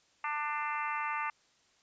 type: harmonic tone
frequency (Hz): 297.4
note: D4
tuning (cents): +22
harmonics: 3 / 4 / 5 / 6 / 7 / 8 / 9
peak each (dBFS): -37 / -36 / -43 / -43 / -40 / -47 / -44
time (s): 0.24-1.3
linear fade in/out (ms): 2
effects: white hiss -68 dBFS RMS until 1.82 s + resampled to 16000 Hz